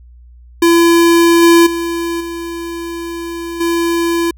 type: tone with level steps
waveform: square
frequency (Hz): 338.1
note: E4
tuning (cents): +44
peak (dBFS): -7 / -5 / -17 / -22 / -13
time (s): 0.62-4.31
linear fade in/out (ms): 5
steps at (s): 1.42 / 1.66 / 2.2 / 3.6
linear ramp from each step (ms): 10
effects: added 60 Hz sine -37 dBFS peak until 4.37 s